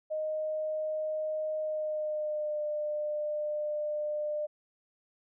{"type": "tone with pitch glide", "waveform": "sine", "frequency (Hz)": [620, 600.3], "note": ["D#5", "D5"], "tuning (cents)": [-6, 38], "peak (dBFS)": -30, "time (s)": [0.1, 4.47], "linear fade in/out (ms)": 20, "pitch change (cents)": -56, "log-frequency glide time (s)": [1.6, 2.61], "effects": []}